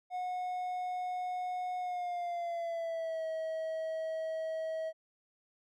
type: tone with pitch glide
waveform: triangle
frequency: 728 to 641.1 Hz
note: F#5 to E5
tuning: -28 to -48 cents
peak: -32 dBFS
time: 0.1-4.93 s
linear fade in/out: 50 ms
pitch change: -220 cents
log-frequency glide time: 1.79-3.26 s
effects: none